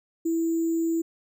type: tone with sample-and-hold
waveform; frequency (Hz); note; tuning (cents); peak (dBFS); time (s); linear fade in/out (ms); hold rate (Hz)
sine; 329.6; E4; 0; -22; 0.25-1.02; 10; 7350
effects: none